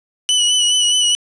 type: tone with vibrato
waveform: sawtooth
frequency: 2960 Hz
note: F#7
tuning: in tune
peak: -9 dBFS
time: 0.29-1.15 s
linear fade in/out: 0 ms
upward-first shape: sine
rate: 4.8 Hz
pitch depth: 32 cents each way
effects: resampled to 22050 Hz + 8-bit